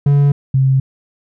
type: tone pair in turn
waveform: triangle / sine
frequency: 142.5 / 133.26 Hz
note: C#3 / C3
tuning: +48 / +32 cents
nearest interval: minor second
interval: 116 cents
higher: first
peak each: -6 / -9 dBFS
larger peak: first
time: 0.06-0.32 / 0.54-0.8 s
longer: neither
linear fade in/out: 5 ms
effects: none